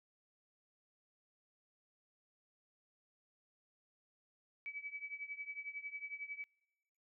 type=tone with tremolo; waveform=sine; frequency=2289 Hz; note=D7; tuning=45 cents flat; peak=-39 dBFS; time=4.66-6.44 s; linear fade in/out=0 ms; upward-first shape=triangle; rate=11 Hz; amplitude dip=90%; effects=noise-tail reverb RT60 1.0 s tail -26 dB re dry